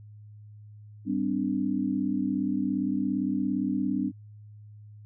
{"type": "chord", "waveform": "sine", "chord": "G suspended fourth", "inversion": "none", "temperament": "equal with one note detuned", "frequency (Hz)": [196, 256.4, 293.7], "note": ["G3", "C4", "D4"], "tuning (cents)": [0, -35, 0], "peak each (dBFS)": [-30, -29, -29], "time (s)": [1.05, 4.12], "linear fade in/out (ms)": 50, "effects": ["added 105 Hz sine -45 dBFS peak until 5.05 s"]}